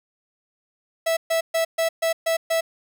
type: tone bursts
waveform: 45% pulse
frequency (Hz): 656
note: E5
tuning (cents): -9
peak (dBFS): -19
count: 7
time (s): 1.06-2.61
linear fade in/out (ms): 10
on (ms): 110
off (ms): 130
effects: 9-bit